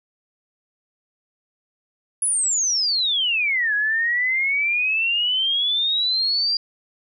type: exponential two-way sweep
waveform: sine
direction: down then up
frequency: 10520 to 1657 to 4804 Hz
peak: -18 dBFS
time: 2.22-6.57 s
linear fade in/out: 2 ms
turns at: 3.74 s
effects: none